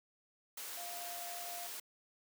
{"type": "tone in noise", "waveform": "sine", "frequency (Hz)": 698.5, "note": "F5", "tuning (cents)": 0, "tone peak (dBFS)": -46, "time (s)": [0.77, 1.67], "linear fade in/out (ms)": 5, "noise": "white", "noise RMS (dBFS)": -45, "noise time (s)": [0.57, 1.8], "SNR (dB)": -4, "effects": ["high-pass 400 Hz 12 dB/octave"]}